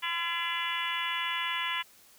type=harmonic tone with a mistuned harmonic; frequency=339.4 Hz; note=F4; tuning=49 cents flat; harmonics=3 / 4 / 5 / 6 / 7 / 8 / 9 / 10; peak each=-35 / -41 / -38 / -36 / -39 / -41 / -36 / -40 dBFS; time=0.02-1.83 s; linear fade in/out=20 ms; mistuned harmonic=9; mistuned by=-60 cents; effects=white hiss -58 dBFS RMS until 2.18 s